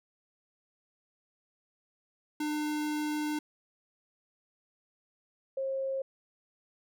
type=tone pair in turn; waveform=square / sine; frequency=301.1 / 536.5 Hz; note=D4 / C5; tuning=+43 / +43 cents; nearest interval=minor seventh; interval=1000 cents; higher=second; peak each=-31 / -30 dBFS; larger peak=second; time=2.4-3.39 / 5.57-6.02 s; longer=first; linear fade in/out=5 ms; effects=none